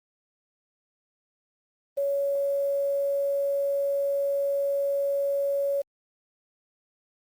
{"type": "tone with quantisation", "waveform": "sine", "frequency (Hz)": 560, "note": "C#5", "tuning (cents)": 18, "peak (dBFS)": -23, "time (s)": [1.97, 5.82], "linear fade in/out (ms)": 10, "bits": 8, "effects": ["Opus 32 kbps"]}